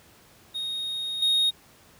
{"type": "tone with level steps", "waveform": "triangle", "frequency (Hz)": 3729, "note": "A#7", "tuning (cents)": 0, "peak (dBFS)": [-27, -18], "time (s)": [0.54, 1.51], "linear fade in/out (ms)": 20, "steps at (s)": 1.22, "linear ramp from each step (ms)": 5, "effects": ["pink hiss -55 dBFS RMS until 1.99 s", "high-pass 60 Hz 12 dB/octave"]}